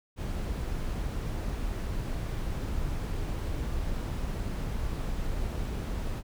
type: noise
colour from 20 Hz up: brown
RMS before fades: -32 dBFS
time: 0.16-6.23 s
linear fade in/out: 50 ms
effects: none